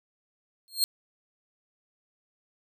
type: tone with exponential growth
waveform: sawtooth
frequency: 4231 Hz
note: C8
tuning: 19 cents sharp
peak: -15 dBFS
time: 0.68-0.84 s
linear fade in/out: 0 ms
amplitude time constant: 33 ms
effects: none